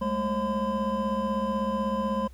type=tone cluster; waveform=triangle; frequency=202.7 / 218.8 / 535 / 1018 Hz; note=G#3 / A3 / C5 / C6; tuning=-42 / -9 / +38 / -48 cents; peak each=-29 dBFS; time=0.01-2.28 s; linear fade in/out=10 ms; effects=added 63 Hz sine -44 dBFS peak until 2.33 s + pink hiss -61 dBFS RMS until 2.33 s